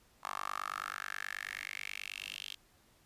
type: tone with high-pass filter sweep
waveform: 10% pulse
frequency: 49.3 Hz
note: G1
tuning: 11 cents sharp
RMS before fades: -42 dBFS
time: 0.23-2.55 s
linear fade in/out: 10 ms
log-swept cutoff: 1000 to 3200 Hz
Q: 4.9
effects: pink hiss -67 dBFS RMS until 3.05 s + resampled to 32000 Hz